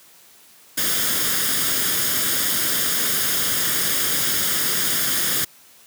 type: noise with comb filter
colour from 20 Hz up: white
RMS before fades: -21 dBFS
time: 0.77-5.45 s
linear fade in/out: 10 ms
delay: 0.59 ms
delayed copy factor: +0.6
effects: white hiss -50 dBFS RMS until 5.86 s + high-pass 100 Hz 12 dB/octave